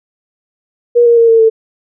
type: tone with pitch steps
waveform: sine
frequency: 478.1 / 469.9 / 461.8 / 453.9 / 446.1 Hz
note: A#4 / A#4 / A#4 / A#4 / A4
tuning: +44 / +14 / -16 / -46 / +24 cents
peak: -4 dBFS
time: 0.95-1.5 s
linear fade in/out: 20 ms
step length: 110 ms
effects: none